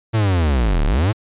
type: linear two-way sweep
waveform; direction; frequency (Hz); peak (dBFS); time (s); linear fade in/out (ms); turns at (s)
45% pulse; down then up; 114.6 to 32.79 to 114.6; -14; 0.13-1.13; 20; 0.85
effects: resampled to 8000 Hz